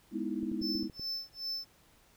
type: chord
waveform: sine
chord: E major seventh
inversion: first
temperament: equal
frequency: 207.7 / 246.9 / 311.1 / 329.6 Hz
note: G#3 / B3 / D#4 / E4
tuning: 0 / 0 / 0 / 0 cents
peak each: -38 dBFS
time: 0.11-0.9 s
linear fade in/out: 50 ms
type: clicks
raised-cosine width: 3 ms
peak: -33 dBFS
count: 7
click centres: 0.43 / 0.517 / 0.615 / 0.754 / 0.831 / 0.898 / 0.996 s
type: tone with tremolo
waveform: triangle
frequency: 5280 Hz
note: E8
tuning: 2 cents sharp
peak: -32 dBFS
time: 0.61-1.65 s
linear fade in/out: 20 ms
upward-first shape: sine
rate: 2.5 Hz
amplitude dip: 100%
effects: pink hiss -64 dBFS RMS until 2.16 s